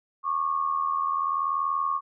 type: tone pair together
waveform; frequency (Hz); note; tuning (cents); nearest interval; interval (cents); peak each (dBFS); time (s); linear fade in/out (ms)
sine; 1101 / 1181.7; C#6 / D6; -12 / +10; minor second; 122; -25 / -29; 0.23-2.01; 50
effects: none